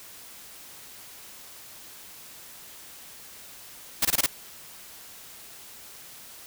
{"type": "noise bursts", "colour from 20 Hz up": "white", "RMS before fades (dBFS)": -22, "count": 5, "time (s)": [4.02, 4.263], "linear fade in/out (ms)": 5, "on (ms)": 31, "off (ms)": 22, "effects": ["white hiss -46 dBFS RMS until 6.46 s"]}